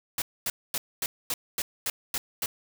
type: noise bursts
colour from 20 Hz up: white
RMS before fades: -29 dBFS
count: 9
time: 0.18-2.46 s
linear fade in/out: 2 ms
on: 40 ms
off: 240 ms
effects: none